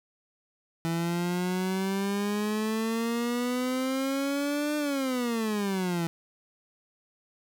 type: exponential two-way sweep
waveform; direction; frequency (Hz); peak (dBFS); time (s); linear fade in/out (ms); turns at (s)
30% pulse; up then down; 164.81 to 300.3 to 164.81; -24; 0.85-6.07; 0; 4.77
effects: none